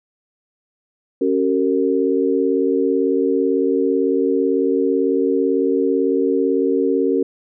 sine tone cluster, 275 / 380.9 / 458.9 Hz, C#4 / G4 / A#4, -14 / -50 / -27 cents, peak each -19 dBFS, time 1.21-7.23 s, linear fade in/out 5 ms, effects none

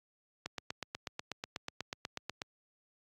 click train, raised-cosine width 0.2 ms, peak -20 dBFS, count 17, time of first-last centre 0.46-2.418 s, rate 8.17 Hz, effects high-pass 80 Hz 12 dB/octave + Opus 48 kbps

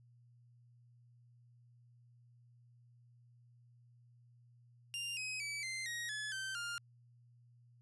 sawtooth tone with pitch steps, 2794 / 2533 / 2296 / 2081 / 1886.4 / 1710 / 1550.1 / 1405.1 Hz, F7 / D#7 / D7 / C7 / A#6 / A6 / G6 / F6, 0 / +30 / -40 / -10 / +20 / -50 / -20 / +10 cents, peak -36 dBFS, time 4.94-6.78 s, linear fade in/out 0 ms, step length 230 ms, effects added 120 Hz sine -62 dBFS peak until 7.81 s + resampled to 24000 Hz

